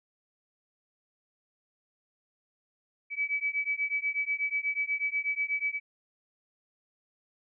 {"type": "beating tone pair", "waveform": "sine", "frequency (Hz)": [2286, 2294.2], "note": ["D7", "D7"], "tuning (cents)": [-47, -41], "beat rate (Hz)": 8.2, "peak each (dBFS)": -31, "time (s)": [3.1, 5.8], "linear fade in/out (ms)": 50, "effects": []}